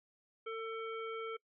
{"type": "harmonic tone with a mistuned harmonic", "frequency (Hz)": 450, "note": "A4", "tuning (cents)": 39, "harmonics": [1, 3, 5, 7], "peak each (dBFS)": [-40, -44, -49, -55], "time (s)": [0.46, 1.37], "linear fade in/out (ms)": 10, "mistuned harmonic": 3, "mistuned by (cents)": -19, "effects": ["noise-tail reverb RT60 0.1 s tail -24 dB re dry"]}